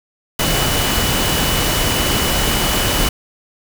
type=tone in noise; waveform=sine; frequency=2961 Hz; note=F#7; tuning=1 cent sharp; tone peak=-24 dBFS; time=0.39-3.09 s; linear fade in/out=5 ms; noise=pink; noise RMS=-17 dBFS; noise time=0.39-3.09 s; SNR=-10 dB; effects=none